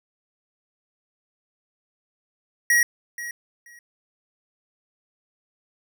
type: tone with echo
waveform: square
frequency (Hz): 1902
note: A#6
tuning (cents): +34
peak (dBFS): -16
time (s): 2.7-2.83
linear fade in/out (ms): 2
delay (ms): 480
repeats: 2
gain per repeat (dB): -15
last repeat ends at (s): 3.79
effects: none